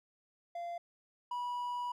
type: tone pair in turn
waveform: triangle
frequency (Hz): 690 / 975.8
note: F5 / B5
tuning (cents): -21 / -21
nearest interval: tritone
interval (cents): 600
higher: second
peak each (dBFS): -36 / -33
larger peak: second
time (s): 0.55-0.78 / 1.31-1.92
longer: second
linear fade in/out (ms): 5
effects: none